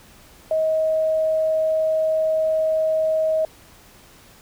sine tone, 633 Hz, D#5, 30 cents sharp, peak -17 dBFS, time 0.51-3.45 s, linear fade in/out 2 ms, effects pink hiss -49 dBFS RMS until 4.41 s

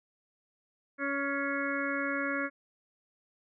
harmonic tone with a mistuned harmonic, 279.9 Hz, C#4, 17 cents sharp, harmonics 1 / 2 / 4 / 5 / 6 / 7 / 8, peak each -35 / -37 / -40 / -36 / -36 / -44 / -39 dBFS, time 0.98-2.5 s, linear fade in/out 50 ms, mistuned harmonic 8, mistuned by -39 cents, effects none

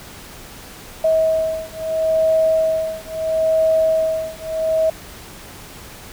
sine beating tone pair, 640 / 640.75 Hz, D#5 / E5, +49 / -49 cents, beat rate 0.75 Hz, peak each -18 dBFS, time 1.04-4.9 s, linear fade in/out 5 ms, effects pink hiss -38 dBFS RMS until 6.12 s

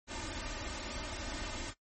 pink noise with comb filter, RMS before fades -40 dBFS, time 0.07-1.74 s, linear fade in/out 50 ms, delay 3.3 ms, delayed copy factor +0.95, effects noise-tail reverb RT60 0.1 s tail -17 dB re dry + MP3 32 kbps

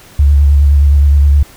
sine tone with vibrato, 71.4 Hz, D2, 48 cents flat, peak -4 dBFS, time 0.19-1.43 s, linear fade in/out 5 ms, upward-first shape square, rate 9.6 Hz, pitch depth 29 cents each way, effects pink hiss -39 dBFS RMS until 1.56 s

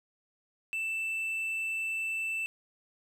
triangle tone, 2655 Hz, E7, 12 cents sharp, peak -29 dBFS, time 0.73-2.46 s, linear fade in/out 0 ms, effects none

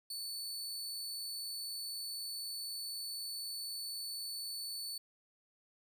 sawtooth tone, 4472 Hz, C#8, 14 cents sharp, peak -37 dBFS, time 0.1-4.98 s, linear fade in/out 5 ms, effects none

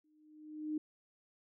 sine tone with exponential growth, 306 Hz, D#4, 29 cents flat, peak -32 dBFS, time 0.04-0.78 s, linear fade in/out 5 ms, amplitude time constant 160 ms, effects none

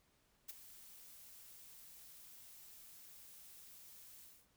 blue noise with ADSR envelope, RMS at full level -45 dBFS, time 0.48-4.48 s, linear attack 16 ms, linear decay 19 ms, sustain -13 dB, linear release 250 ms, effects pink hiss -75 dBFS RMS until 4.56 s

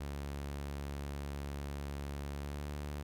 sawtooth tone with pitch glide, 70.9 to 72.98 Hz, C#2 to D2, +40 to -10 cents, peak -35 dBFS, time 0-3.03 s, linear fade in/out 10 ms, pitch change +50 cents, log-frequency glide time 2.35-2.67 s, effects none

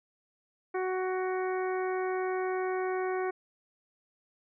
harmonic tone, 371.9 Hz, F#4, 9 cents sharp, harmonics 1 / 2 / 3 / 4 / 5 / 6, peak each -30 / -36 / -40 / -42 / -44 / -46 dBFS, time 0.74-3.31 s, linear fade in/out 10 ms, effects none

